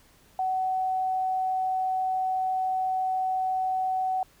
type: tone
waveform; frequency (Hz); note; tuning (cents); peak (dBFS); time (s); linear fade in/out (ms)
sine; 751; F#5; +26; -24; 0.39-4.23; 2
effects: pink hiss -59 dBFS RMS until 4.4 s